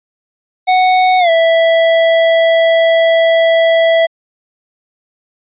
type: tone with pitch glide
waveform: square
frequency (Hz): 740 to 659.3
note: F#5 to E5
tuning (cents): 0 to 0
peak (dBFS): -8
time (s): 0.67-4.07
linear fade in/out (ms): 20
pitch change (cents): -200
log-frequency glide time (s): 1.19-1.3
effects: resampled to 8000 Hz